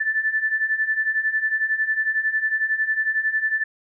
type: beating tone pair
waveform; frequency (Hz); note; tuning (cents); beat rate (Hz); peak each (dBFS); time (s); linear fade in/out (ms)
sine; 1750 / 1761; A6 / A6; -10 / +1; 11; -25 / -21; 0-3.64; 10
effects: none